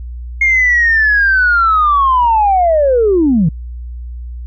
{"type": "linear sweep", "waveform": "sine", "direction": "down", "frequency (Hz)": [2148, 146.83], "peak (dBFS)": -7, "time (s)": [0.41, 3.49], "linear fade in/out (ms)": 5, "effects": ["tanh soft clip ceiling -3 dBFS", "added 60 Hz sine -23 dBFS peak until 4.46 s"]}